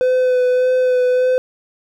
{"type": "tone with vibrato", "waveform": "triangle", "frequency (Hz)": 505, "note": "B4", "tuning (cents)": 39, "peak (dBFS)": -10, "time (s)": [0.01, 1.38], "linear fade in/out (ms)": 0, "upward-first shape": "sine", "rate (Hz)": 1.7, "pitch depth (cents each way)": 17, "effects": []}